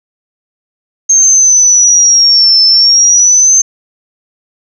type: linear two-way sweep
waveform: sine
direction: down then up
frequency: 6410 to 5274 to 6310 Hz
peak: -3 dBFS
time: 1.09-3.62 s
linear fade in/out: 10 ms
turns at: 2.64 s
effects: none